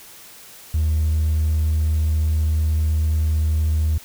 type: tone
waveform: triangle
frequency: 77.9 Hz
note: D#2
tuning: 3 cents sharp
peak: -13 dBFS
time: 0.74-3.98 s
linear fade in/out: 5 ms
effects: tanh soft clip ceiling -12 dBFS + white hiss -43 dBFS RMS until 4.04 s